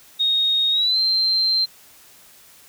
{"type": "tone with pitch glide", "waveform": "sine", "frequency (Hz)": [3729, 4138], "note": ["A#7", "C8"], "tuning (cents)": [0, -20], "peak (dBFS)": -16, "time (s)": [0.19, 1.66], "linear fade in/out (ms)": 20, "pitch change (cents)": 180, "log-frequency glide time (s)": [0.71, 0.99], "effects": ["white hiss -49 dBFS RMS until 2.68 s"]}